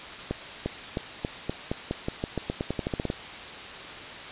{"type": "accelerating click train", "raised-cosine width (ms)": 2, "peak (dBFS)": -14, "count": 19, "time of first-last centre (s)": [0.31, 3.101], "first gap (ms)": 350, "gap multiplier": 0.89, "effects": ["white hiss -39 dBFS RMS until 4.31 s", "resampled to 8000 Hz"]}